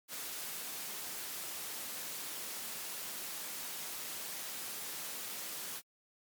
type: noise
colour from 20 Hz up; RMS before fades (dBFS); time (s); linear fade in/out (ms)
white; -42; 0.08-5.82; 50
effects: high-pass 150 Hz 12 dB/octave + MP3 96 kbps